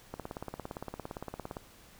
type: click train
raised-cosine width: 1 ms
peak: -24 dBFS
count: 26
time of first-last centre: 0.14-1.569 s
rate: 17.5 Hz
effects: pink hiss -57 dBFS RMS until 1.99 s